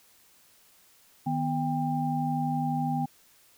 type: tone cluster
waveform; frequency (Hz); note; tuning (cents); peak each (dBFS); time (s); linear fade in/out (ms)
sine; 155.2 / 247.1 / 795; D#3 / B3 / G5; -4 / +1 / +24; -30; 1.26-3.06; 10
effects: white hiss -60 dBFS RMS until 3.57 s